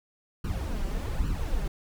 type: noise with flanger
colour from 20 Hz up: brown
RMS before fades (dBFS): -29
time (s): 0.44-1.68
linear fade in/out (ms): 5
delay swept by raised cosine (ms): 0.69 to 5.19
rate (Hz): 1.2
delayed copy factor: +0.8
effects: none